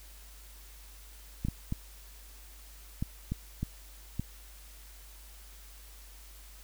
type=clicks; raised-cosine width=5 ms; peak=-19 dBFS; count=7; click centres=1.45 / 1.485 / 1.724 / 3.025 / 3.32 / 3.63 / 4.196 s; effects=added 50 Hz sine -50 dBFS peak until 6.63 s + white hiss -55 dBFS RMS until 6.63 s